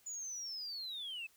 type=linear sweep; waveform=sine; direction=down; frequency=6980 to 2557 Hz; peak=-39 dBFS; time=0.06-1.27 s; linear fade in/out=10 ms; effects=tanh soft clip ceiling -38 dBFS + white hiss -68 dBFS RMS until 1.36 s